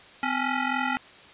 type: ring-modulated tone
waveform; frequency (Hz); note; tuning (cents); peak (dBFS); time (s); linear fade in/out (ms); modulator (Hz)
15% pulse; 554.4; C#5; 0; -15; 0.23-0.97; 0; 299
effects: white hiss -49 dBFS RMS until 1.33 s + resampled to 8000 Hz